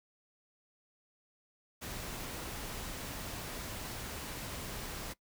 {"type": "noise", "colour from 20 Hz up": "pink", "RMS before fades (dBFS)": -42, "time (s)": [1.81, 5.14], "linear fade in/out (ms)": 20, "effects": ["noise-tail reverb RT60 0.1 s tail -20 dB re dry"]}